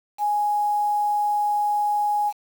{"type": "tone with quantisation", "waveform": "sine", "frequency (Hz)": 830.6, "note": "G#5", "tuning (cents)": 0, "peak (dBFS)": -19, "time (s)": [0.18, 2.33], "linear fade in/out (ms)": 50, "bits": 7, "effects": []}